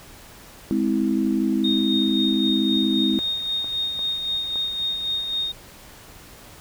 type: chord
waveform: sine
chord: Ab augmented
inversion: none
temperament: just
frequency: 207.7 / 259.6 / 324.5 Hz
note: Ab3 / C4 / E4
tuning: 0 / -13 / -27 cents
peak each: -23 dBFS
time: 0.71-3.19 s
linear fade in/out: 0 ms
type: tone with tremolo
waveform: sine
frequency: 3700 Hz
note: A#7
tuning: 14 cents flat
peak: -21 dBFS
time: 1.64-5.52 s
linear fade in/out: 5 ms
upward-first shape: sine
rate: 3.8 Hz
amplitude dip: 45%
type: clicks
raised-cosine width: 1 ms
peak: -25 dBFS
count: 3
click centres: 3.644 / 3.992 / 4.558 s
effects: pink hiss -45 dBFS RMS until 6.6 s